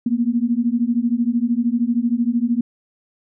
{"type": "beating tone pair", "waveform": "sine", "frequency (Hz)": [230.7, 243.7], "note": ["A#3", "B3"], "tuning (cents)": [-18, -23], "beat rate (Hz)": 13, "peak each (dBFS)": -19, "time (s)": [0.06, 2.61], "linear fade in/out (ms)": 5, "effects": []}